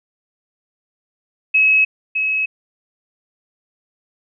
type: tone with echo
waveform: sine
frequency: 2568 Hz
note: E7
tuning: 46 cents flat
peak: -10 dBFS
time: 1.54-1.85 s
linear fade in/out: 10 ms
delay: 610 ms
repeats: 1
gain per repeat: -6 dB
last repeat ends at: 2.46 s
effects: none